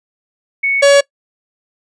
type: tone pair in turn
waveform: sine / 45% pulse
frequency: 2217 / 563.3 Hz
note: C#7 / C#5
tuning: 0 / +28 cents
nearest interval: 2 octaves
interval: 2372 cents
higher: first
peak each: -12 / -5 dBFS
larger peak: second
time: 0.63-0.82 / 0.82-1.01 s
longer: neither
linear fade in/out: 10 ms
effects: noise-tail reverb RT60 0.1 s tail -22 dB re dry + resampled to 22050 Hz